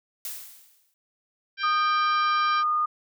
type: noise with exponential decay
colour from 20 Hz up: blue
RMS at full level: -32 dBFS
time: 0.25-0.94 s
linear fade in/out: 1 ms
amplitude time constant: 150 ms
type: harmonic tone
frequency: 789 Hz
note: G5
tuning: 11 cents sharp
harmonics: 2 / 3 / 4 / 5 / 6 / 7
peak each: -30 / -34 / -36 / -38 / -40 / -41 dBFS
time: 1.57-2.64 s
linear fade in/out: 50 ms
type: tone with pitch glide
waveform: sine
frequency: 1232 to 1223.5 Hz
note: D#6 to D#6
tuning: -17 to -29 cents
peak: -21 dBFS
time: 1.63-2.86 s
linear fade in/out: 10 ms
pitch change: -12 cents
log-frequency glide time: 1.92-2.32 s
effects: none